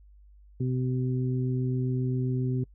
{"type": "harmonic tone", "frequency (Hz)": 127.5, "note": "C3", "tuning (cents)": -44, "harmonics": [1, 2, 3], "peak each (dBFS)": [-26, -32, -36], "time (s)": [0.6, 2.64], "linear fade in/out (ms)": 5, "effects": ["noise-tail reverb RT60 0.1 s tail -26 dB re dry", "added 50 Hz sine -51 dBFS peak until 2.74 s"]}